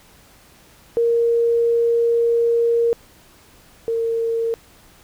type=tone pair in turn; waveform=sine; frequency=466.8 / 458 Hz; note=A#4 / A#4; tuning=+2 / -31 cents; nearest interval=unison; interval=33 cents; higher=first; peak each=-14 / -18 dBFS; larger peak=first; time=0.97-2.93 / 3.88-4.54 s; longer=first; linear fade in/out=0 ms; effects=pink hiss -50 dBFS RMS until 5.03 s